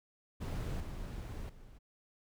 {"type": "noise with level steps", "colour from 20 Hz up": "brown", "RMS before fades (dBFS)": [-37, -42, -55], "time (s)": [0.4, 1.79], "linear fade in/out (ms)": 20, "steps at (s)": [0.8, 1.49], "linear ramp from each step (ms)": 5, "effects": []}